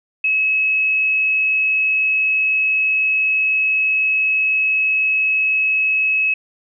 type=tone; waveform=sine; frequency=2574 Hz; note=E7; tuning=42 cents flat; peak=-14 dBFS; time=0.24-6.34 s; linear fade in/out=5 ms; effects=none